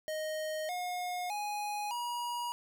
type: tone with pitch steps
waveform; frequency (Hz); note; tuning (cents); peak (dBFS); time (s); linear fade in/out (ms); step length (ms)
square; 622.3 / 719 / 830.7 / 959.7; D#5 / F#5 / G#5 / B5; 0 / -50 / 0 / -50; -35; 0.08-2.52; 0; 610
effects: none